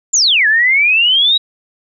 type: exponential two-way sweep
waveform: sine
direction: down then up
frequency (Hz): 7430 to 1676 to 3885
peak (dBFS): -8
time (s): 0.13-1.38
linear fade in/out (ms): 10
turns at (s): 0.47
effects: none